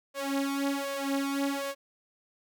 sawtooth tone with flanger, 277.2 Hz, C#4, in tune, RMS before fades -31 dBFS, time 0.14-1.75 s, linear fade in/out 50 ms, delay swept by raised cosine 1.7 to 4.5 ms, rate 1.3 Hz, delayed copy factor +0.85, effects none

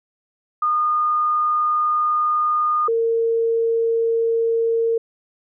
sine tone pair in turn, 1222 / 457.7 Hz, D#6 / A#4, -32 / -32 cents, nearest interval octave + perfect fourth, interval 1700 cents, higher first, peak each -16 dBFS, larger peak neither, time 0.62-2.88 / 2.88-4.98 s, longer first, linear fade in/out 5 ms, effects none

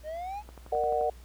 triangle exponential sweep, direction up, 598 to 860 Hz, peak -32 dBFS, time 0.03-0.43 s, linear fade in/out 50 ms
click train, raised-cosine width 1 ms, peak -32 dBFS, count 7, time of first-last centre 0.49-1.012 s, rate 11.5 Hz
sine chord, Bb augmented, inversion none, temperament equal with one note detuned, 466.2 / 601.1 / 740 Hz, Bb4 / D5 / F#5, 0 / +40 / 0 cents, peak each -30 / -30 / -28 dBFS, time 0.72-1.1 s, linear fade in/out 5 ms
effects added 60 Hz sine -47 dBFS peak until 1.24 s + pink hiss -58 dBFS RMS until 1.24 s

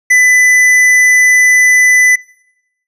triangle tone with tanh clipping, 1999 Hz, B6, 20 cents sharp, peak -6 dBFS, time 0.1-2.16 s, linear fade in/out 10 ms, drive 15 dB, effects noise-tail reverb RT60 0.9 s tail -25 dB re dry + resampled to 32000 Hz

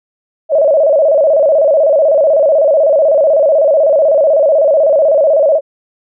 sine tone with vibrato, 598 Hz, D5, 31 cents sharp, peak -6 dBFS, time 0.49-5.61 s, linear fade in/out 50 ms, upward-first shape square, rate 16 Hz, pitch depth 120 cents each way, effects none

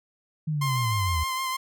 sine linear sweep, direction down, 158.9 to 73.5 Hz, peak -24 dBFS, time 0.47-1.24 s, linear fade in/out 10 ms
sawtooth tone with vibrato, 1046.5 Hz, C6, in tune, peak -23 dBFS, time 0.61-1.57 s, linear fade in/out 10 ms, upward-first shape sine, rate 6.5 Hz, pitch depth 25 cents each way
effects none

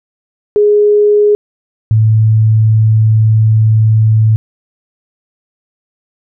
sine tone pair in turn, 415.8 / 109.78 Hz, G#4 / A2, +2 / -3 cents, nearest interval octave + major seventh, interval 2305 cents, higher first, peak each -5 dBFS, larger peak neither, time 0.56-1.35 / 1.91-4.36 s, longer second, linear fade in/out 0 ms, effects none

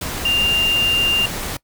sine tone in noise, 2794 Hz, F7, in tune, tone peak -14 dBFS, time 0.25-1.26 s, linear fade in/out 5 ms, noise pink, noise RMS -26 dBFS, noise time 0.01-1.57 s, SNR +9 dB, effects noise-tail reverb RT60 0.1 s tail -21 dB re dry

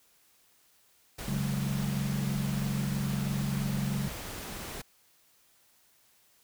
pink noise, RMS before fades -40 dBFS, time 1.18-4.82 s, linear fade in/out 10 ms
sine chord, C# suspended fourth, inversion none, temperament just, 138.59 / 184.79 / 207.9 Hz, C#3 / F#3 / G#3, 0 / -2 / +2 cents, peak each -31 / -35 / -34 dBFS, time 1.28-4.08 s, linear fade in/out 2 ms
effects white hiss -65 dBFS RMS until 6.43 s

